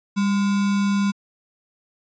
sine tone with sample-and-hold, 199.5 Hz, G3, 31 cents sharp, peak -17 dBFS, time 0.16-1.12 s, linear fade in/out 20 ms, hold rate 1225 Hz, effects resampled to 16000 Hz

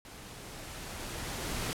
pink noise with level ramp, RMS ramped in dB -49 to -34 dBFS, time 0.05-1.73 s, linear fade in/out 0 ms, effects low-pass 12000 Hz 12 dB/octave

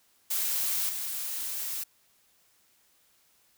blue noise with level steps, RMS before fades -29 / -34 dBFS, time 0.3-1.84 s, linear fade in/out 10 ms, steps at 0.89 s, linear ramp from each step 2 ms, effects white hiss -66 dBFS RMS until 3.57 s

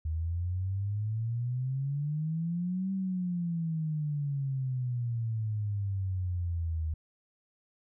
sine exponential two-way sweep, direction up then down, 77.78 to 193.6 to 77.78 Hz, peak -29 dBFS, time 0.05-6.94 s, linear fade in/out 5 ms, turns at 2.92 s, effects none

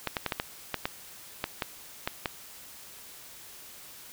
clicks, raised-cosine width 0.3 ms, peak -12 dBFS, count 11, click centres 0.073 / 0.168 / 0.263 / 0.322 / 0.399 / 0.743 / 0.855 / 1.441 / 1.622 / 2.075 / 2.258 s, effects white hiss -48 dBFS RMS until 4.12 s

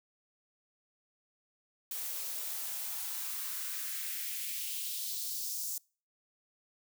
blue noise with high-pass filter sweep, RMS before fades -38 dBFS, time 1.91-5.78 s, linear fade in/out 2 ms, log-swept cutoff 360 to 6300 Hz, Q 1.9, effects noise-tail reverb RT60 0.4 s tail -26 dB re dry

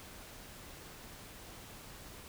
silence, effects pink hiss -51 dBFS RMS until 2.28 s

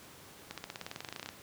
accelerating click train, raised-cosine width 0.2 ms, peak -22 dBFS, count 18, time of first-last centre 0.51-1.29 s, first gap 67 ms, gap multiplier 0.95, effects pink hiss -53 dBFS RMS until 1.42 s + high-pass 100 Hz 12 dB/octave

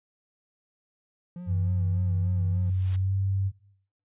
triangle tone with vibrato, 170.1 Hz, F3, 45 cents flat, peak -33 dBFS, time 1.36-2.7 s, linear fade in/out 2 ms, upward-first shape sine, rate 3.4 Hz, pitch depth 93 cents each way
sine tone with pitch glide, 93.6 to 97.01 Hz, F#2 to G2, +20 to -18 cents, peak -23 dBFS, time 1.46-3.52 s, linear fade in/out 50 ms, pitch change +62 cents, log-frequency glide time 2.95-3.14 s
white noise with exponential growth, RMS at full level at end -42 dBFS, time 2.45-2.96 s, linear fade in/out 1 ms, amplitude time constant 110 ms
effects noise-tail reverb RT60 0.6 s tail -19 dB re dry + resampled to 8000 Hz

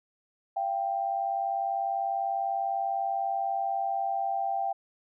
sine tone pair together, 683.9 / 784 Hz, F5 / G5, -36 / 0 cents, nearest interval major second, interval 236 cents, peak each -32 / -28 dBFS, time 0.56-4.73 s, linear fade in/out 10 ms, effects none

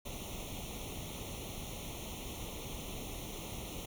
pink noise with comb filter, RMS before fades -43 dBFS, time 0.05-3.86 s, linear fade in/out 10 ms, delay 0.31 ms, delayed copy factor +0.95, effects none

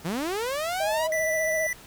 sawtooth linear sweep, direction up, 146.83 to 1001 Hz, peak -23 dBFS, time 0.04-1.08 s, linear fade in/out 20 ms
sine tone with vibrato, 632 Hz, D#5, 27 cents sharp, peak -25 dBFS, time 0.8-1.67 s, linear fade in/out 5 ms, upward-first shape sine, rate 15 Hz, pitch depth 33 cents each way
square tone, 1977 Hz, B6, 1 cent sharp, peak -27 dBFS, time 1.12-1.73 s, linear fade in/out 2 ms
effects pink hiss -48 dBFS RMS until 1.86 s

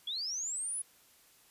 sine linear sweep, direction up, 3266 to 10410 Hz, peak -34 dBFS, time 0.07-0.82 s, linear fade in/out 5 ms, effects white hiss -63 dBFS RMS until 1.5 s + resampled to 32000 Hz

